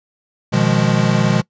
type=chord; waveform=square; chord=F half-diminished seventh; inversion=second; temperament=equal with one note detuned; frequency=122.48 / 155.56 / 174.61 / 207.7 Hz; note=Cb3 / Eb3 / F3 / Ab3; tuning=-14 / 0 / 0 / 0 cents; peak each=-19 dBFS; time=0.52-1.42 s; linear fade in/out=20 ms; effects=noise-tail reverb RT60 0.1 s tail -22 dB re dry + resampled to 16000 Hz